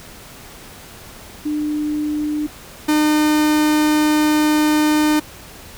sine / 45% pulse tone pair in turn, 300 / 303.5 Hz, D4 / D#4, +37 / -43 cents, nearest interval unison, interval 20 cents, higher second, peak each -18 / -13 dBFS, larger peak second, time 1.45-2.47 / 2.88-5.2 s, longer second, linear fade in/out 10 ms, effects pink hiss -39 dBFS RMS until 5.77 s

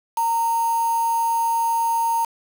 sine tone with quantisation, 922 Hz, A#5, 19 cents flat, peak -18 dBFS, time 0.17-2.25 s, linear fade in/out 5 ms, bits 5, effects none

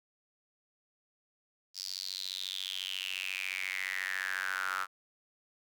sawtooth tone with high-pass filter sweep, 94.2 Hz, F#2, 32 cents sharp, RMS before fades -37 dBFS, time 1.74-4.87 s, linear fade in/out 50 ms, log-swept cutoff 5000 to 1300 Hz, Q 7.5, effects none

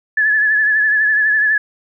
sine tone with vibrato, 1719 Hz, A6, 41 cents flat, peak -11 dBFS, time 0.17-1.58 s, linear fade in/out 5 ms, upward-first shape triangle, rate 12 Hz, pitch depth 56 cents each way, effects none

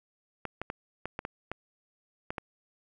clicks, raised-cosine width 0.5 ms, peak -19 dBFS, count 9, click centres 0.453 / 0.616 / 0.701 / 1.056 / 1.191 / 1.251 / 1.516 / 2.305 / 2.382 s, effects 10-bit

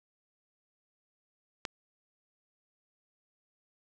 click, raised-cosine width 0.2 ms, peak -16 dBFS, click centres 1.652 s, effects none

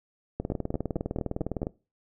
two click trains, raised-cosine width 2 ms, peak -16 / -16 dBFS, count 26 / 6, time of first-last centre 0.4-1.669 / 0.52-1.631 s, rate 19.7 / 4.5 Hz, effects noise-tail reverb RT60 0.3 s tail -21 dB re dry

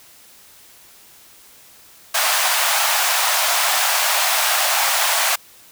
pink high-pass noise, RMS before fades -18 dBFS, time 2.14-5.36 s, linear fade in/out 10 ms, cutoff 650 Hz, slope 48 dB/octave, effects white hiss -47 dBFS RMS until 5.71 s

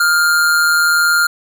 square tone with amplitude modulation, 1404 Hz, F6, 9 cents sharp, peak -9 dBFS, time 0-1.27 s, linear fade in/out 5 ms, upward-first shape sine, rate 161 Hz, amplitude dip 45%, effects none

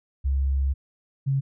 sine tone pair in turn, 68 / 136.39 Hz, C#2 / C#3, -33 / -28 cents, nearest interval octave, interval 1205 cents, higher second, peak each -20 dBFS, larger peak neither, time 0.24-0.74 / 1.26-1.41 s, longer first, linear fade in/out 20 ms, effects none

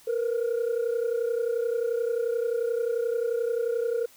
sine tone pair together, 461.2 / 492.6 Hz, A#4 / B4, -19 / -5 cents, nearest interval minor second, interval 114 cents, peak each -24 / -27 dBFS, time 0.07-4.06 s, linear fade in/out 10 ms, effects tanh soft clip ceiling -21 dBFS + white hiss -55 dBFS RMS until 4.16 s

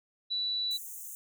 sine tone, 3951 Hz, B7, in tune, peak -29 dBFS, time 0.3-0.78 s, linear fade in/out 20 ms
white high-pass noise, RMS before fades -43 dBFS, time 0.71-1.15 s, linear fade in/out 0 ms, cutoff 6200 Hz, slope 96 dB/octave
effects none

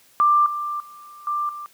sine tone with level steps, 1184 Hz, D6, 14 cents sharp, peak -13 / -24 / -40 / -21 / -31 dBFS, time 0.2-1.66 s, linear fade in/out 0 ms, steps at 0.46 / 0.8 / 1.27 / 1.49 s, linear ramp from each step 2 ms, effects white hiss -55 dBFS RMS until 1.73 s + high-pass 100 Hz 12 dB/octave

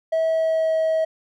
triangle tone with pitch glide, 647 to 640.3 Hz, E5 to D#5, -32 to +49 cents, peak -15 dBFS, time 0.12-1.05 s, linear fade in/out 10 ms, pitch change -19 cents, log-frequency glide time 0.28-0.76 s, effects tanh soft clip ceiling -12 dBFS

